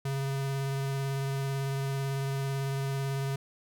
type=tone with vibrato; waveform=square; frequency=136.8 Hz; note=C#3; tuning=23 cents flat; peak=-30 dBFS; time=0.05-3.36 s; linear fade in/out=5 ms; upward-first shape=sine; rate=18 Hz; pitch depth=13 cents each way; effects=none